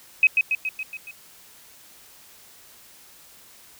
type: tone with echo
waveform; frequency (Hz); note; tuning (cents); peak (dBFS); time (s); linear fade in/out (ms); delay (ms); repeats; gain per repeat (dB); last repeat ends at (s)
sine; 2539; D#7; +34; -11; 0.23-0.27; 2; 140; 6; -4; 1.11
effects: white hiss -50 dBFS RMS until 3.79 s